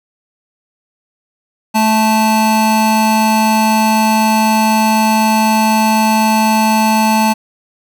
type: tone pair together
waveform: square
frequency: 219 / 876 Hz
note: A3 / A5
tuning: -8 / -8 cents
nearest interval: 2 octaves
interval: 2400 cents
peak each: -13 dBFS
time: 1.74-7.34 s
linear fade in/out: 20 ms
effects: none